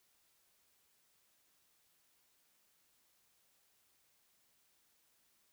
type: silence
effects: white hiss -74 dBFS RMS until 5.52 s